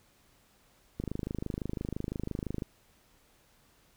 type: click train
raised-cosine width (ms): 3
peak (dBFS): -21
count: 43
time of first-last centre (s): 1-2.622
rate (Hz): 25.9
effects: pink hiss -65 dBFS RMS until 3.96 s